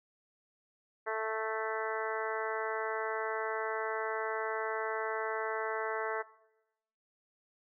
harmonic tone, 220 Hz, A3, in tune, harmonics 2 / 3 / 4 / 5 / 6 / 7 / 8 / 9, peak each -37 / -39 / -40 / -41 / -42 / -42 / -43 / -44 dBFS, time 1.06-6.23 s, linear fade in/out 20 ms, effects noise-tail reverb RT60 0.9 s tail -20 dB re dry

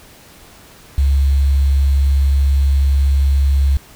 sine tone with quantisation, 69 Hz, C#2, 7 cents flat, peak -10 dBFS, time 0.98-3.77 s, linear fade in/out 0 ms, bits 6, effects pink hiss -43 dBFS RMS until 3.95 s

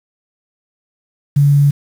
sine tone with quantisation, 142.9 Hz, D3, 47 cents flat, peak -7 dBFS, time 1.36-1.71 s, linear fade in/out 10 ms, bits 6, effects none

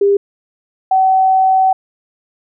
sine tone pair in turn, 400.9 / 759.4 Hz, G4 / F#5, +39 / +45 cents, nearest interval major seventh, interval 1106 cents, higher second, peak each -8 dBFS, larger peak neither, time 0.01-0.17 / 0.91-1.73 s, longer second, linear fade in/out 5 ms, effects none

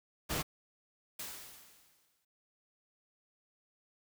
pink noise, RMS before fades -35 dBFS, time 0.29-0.43 s, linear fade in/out 20 ms
white noise with exponential decay, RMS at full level -41 dBFS, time 1.19-2.25 s, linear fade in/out 5 ms, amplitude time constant 230 ms
effects none

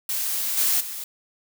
blue noise with level steps, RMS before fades -26 / -21 / -33 dBFS, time 0.09-1.04 s, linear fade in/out 2 ms, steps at 0.57 / 0.8 s, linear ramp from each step 10 ms, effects none

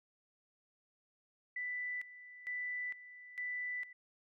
sine tone with tremolo, 1984 Hz, B6, 7 cents sharp, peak -37 dBFS, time 1.56-3.93 s, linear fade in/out 5 ms, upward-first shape square, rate 1.1 Hz, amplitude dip 80%, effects none

